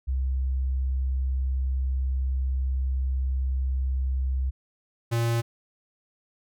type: tone pair in turn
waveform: sine / square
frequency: 65.41 / 116.55 Hz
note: C2 / A#2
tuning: 0 / 0 cents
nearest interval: minor seventh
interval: 1000 cents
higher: second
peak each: -23 dBFS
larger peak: neither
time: 0.07-4.51 / 5.11-5.42 s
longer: first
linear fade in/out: 20 ms
effects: none